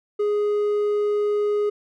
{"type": "tone with hard clipping", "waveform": "sine", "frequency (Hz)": 415.3, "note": "G#4", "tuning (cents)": 0, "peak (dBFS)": -20, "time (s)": [0.19, 1.7], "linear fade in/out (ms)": 10, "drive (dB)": 3, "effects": []}